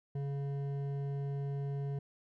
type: tone with hard clipping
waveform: sine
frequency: 140.1 Hz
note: C#3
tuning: 19 cents sharp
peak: -36 dBFS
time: 0.15-1.99 s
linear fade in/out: 5 ms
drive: 9 dB
effects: none